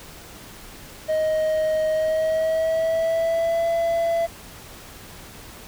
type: tone with pitch glide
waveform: triangle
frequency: 626 to 670.9 Hz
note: D#5 to E5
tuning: +10 to +30 cents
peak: -17 dBFS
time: 1.08-4.27 s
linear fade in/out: 20 ms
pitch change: +120 cents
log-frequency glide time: 1.89-3.67 s
effects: pink hiss -42 dBFS RMS until 5.67 s